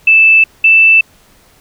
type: tone pair in turn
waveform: sine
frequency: 2637 / 2649 Hz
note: E7 / E7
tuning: 0 / +8 cents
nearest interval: unison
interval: 8 cents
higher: second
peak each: -3 dBFS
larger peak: neither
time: 0.07-0.44 / 0.64-1.01 s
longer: neither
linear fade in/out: 5 ms
effects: pink hiss -47 dBFS RMS until 1.6 s